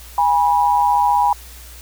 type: tone pair together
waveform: sine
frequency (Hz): 819 / 974.5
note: G#5 / B5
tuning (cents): -24 / -23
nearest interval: minor third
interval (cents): 301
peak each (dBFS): -15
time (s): 0.18-1.33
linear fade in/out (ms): 2
effects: added 60 Hz sine -38 dBFS peak until 1.81 s + white hiss -41 dBFS RMS until 1.81 s